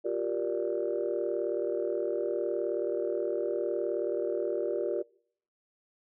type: chord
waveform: sine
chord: G minor seventh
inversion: third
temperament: just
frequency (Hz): 352.8 / 392 / 470.4 / 588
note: F4 / G4 / Bb4 / D5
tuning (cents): +18 / 0 / +16 / +2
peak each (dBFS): -33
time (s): 0.04-5.03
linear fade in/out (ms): 20
effects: noise-tail reverb RT60 0.6 s tail -24 dB re dry + tanh soft clip ceiling -19 dBFS